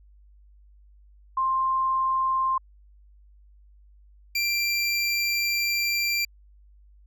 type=tone pair in turn; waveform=sine / 25% pulse; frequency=1053 / 2364 Hz; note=C6 / D7; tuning=+11 / +11 cents; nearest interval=octave + major second; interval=1400 cents; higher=second; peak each=-21 / -19 dBFS; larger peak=second; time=1.37-2.58 / 4.35-6.25 s; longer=second; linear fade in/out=5 ms; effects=added 50 Hz sine -51 dBFS peak until 7.06 s